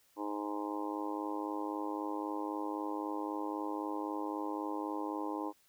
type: harmonic tone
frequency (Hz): 103.83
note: G#2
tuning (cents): 0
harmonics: 3 / 4 / 5 / 6 / 7 / 8 / 9 / 10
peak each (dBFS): -38 / -45 / -45 / -51 / -54 / -43 / -44 / -45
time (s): 0.16-5.53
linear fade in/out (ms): 50
effects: white hiss -69 dBFS RMS until 5.68 s